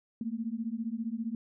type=beating tone pair; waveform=sine; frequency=220 / 235 Hz; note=A3 / A#3; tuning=0 / +14 cents; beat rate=15 Hz; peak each=-35 / -35 dBFS; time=0.21-1.35 s; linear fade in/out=2 ms; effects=none